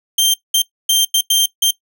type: tone bursts at uneven times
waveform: sawtooth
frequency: 3158 Hz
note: G7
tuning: 12 cents sharp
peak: -7 dBFS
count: 6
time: 0.18-0.34 / 0.54-0.62 / 0.89-1.05 / 1.14-1.21 / 1.3-1.46 / 1.62-1.71 s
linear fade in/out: 5 ms
effects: noise-tail reverb RT60 0.1 s tail -18 dB re dry

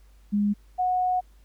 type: tone pair in turn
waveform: sine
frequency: 205.5 / 732.3 Hz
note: G#3 / F#5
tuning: -18 / -18 cents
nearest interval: octave + minor seventh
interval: 2200 cents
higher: second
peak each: -20 / -21 dBFS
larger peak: first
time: 0.32-0.54 / 0.78-1.21 s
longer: second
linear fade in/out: 20 ms
effects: added 50 Hz sine -51 dBFS peak until 1.44 s + pink hiss -65 dBFS RMS until 1.44 s

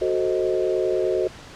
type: chord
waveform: sine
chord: F# diminished seventh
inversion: none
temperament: equal with one note detuned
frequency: 370 / 440 / 523.3 / 625.9 Hz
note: F#4 / A4 / C5 / Eb5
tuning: 0 / 0 / 0 / +10 cents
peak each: -22 / -26 / -27 / -27 dBFS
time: 0.01-1.28 s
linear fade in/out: 10 ms
effects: pink hiss -42 dBFS RMS until 1.55 s + low-pass 6000 Hz 12 dB/octave

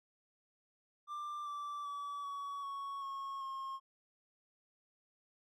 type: tone with pitch steps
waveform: triangle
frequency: 1185 / 1166 / 1147.3 / 1128.9 / 1110.8 / 1092.9 / 1075.4 Hz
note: D6 / D6 / D6 / C#6 / C#6 / C#6 / C6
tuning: +15 / -13 / -41 / +31 / +3 / -25 / +47 cents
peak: -38 dBFS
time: 1.07-3.8 s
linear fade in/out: 50 ms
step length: 390 ms
effects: none

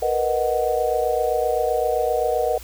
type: chord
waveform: sine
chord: B major seventh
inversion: third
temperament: equal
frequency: 466.2 / 493.9 / 622.3 / 740 Hz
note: A#4 / B4 / D#5 / F#5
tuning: 0 / 0 / 0 / 0 cents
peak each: -24 dBFS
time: 0.02-2.58 s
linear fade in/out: 5 ms
effects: added 60 Hz sine -39 dBFS peak until 2.63 s + white hiss -43 dBFS RMS until 2.63 s

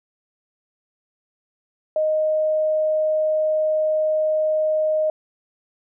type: tone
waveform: sine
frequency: 621 Hz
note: D#5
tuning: 3 cents flat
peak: -17 dBFS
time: 1.96-5.1 s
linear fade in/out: 2 ms
effects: none

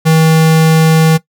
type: tone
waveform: square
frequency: 160 Hz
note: D#3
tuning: 49 cents sharp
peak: -6 dBFS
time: 0.05-1.18 s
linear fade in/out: 20 ms
effects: noise-tail reverb RT60 0.1 s tail -18 dB re dry

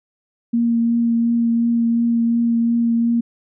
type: tone with vibrato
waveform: sine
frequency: 233.1 Hz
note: A#3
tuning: in tune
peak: -14 dBFS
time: 0.53-3.21 s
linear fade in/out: 10 ms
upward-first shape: triangle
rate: 2.8 Hz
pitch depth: 15 cents each way
effects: none

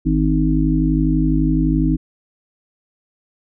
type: harmonic tone with a mistuned harmonic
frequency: 51.91 Hz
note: G#1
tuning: in tune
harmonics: 1 / 3 / 5 / 6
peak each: -19 / -19 / -19 / -19 dBFS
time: 0.05-1.97 s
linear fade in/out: 20 ms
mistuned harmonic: 3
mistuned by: +29 cents
effects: none

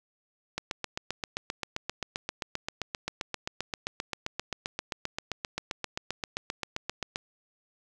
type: click train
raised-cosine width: 0.2 ms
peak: -14 dBFS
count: 51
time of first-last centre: 0.58-7.159 s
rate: 7.6 Hz
effects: none

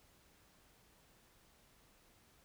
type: silence
effects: pink hiss -68 dBFS RMS until 2.44 s

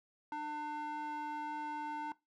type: tone with band-pass filter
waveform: square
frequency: 299.7 Hz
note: D4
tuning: 35 cents sharp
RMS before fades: -40 dBFS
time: 0.32-2.12 s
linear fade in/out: 2 ms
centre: 1000 Hz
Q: 2.7
effects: noise-tail reverb RT60 0.2 s tail -19 dB re dry

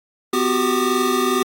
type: tone cluster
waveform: square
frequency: 252.5 / 368 / 390.1 / 1210 Hz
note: B3 / F#4 / G4 / D#6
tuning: +39 / -9 / -8 / -49 cents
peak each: -23 dBFS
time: 0.33-1.43 s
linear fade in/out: 5 ms
effects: AAC 64 kbps

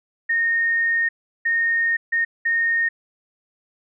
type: tone bursts at uneven times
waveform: sine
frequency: 1844 Hz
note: A#6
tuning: 19 cents flat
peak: -17 dBFS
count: 4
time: 0.29-1.09 / 1.45-1.97 / 2.12-2.25 / 2.45-2.89 s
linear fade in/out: 10 ms
effects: none

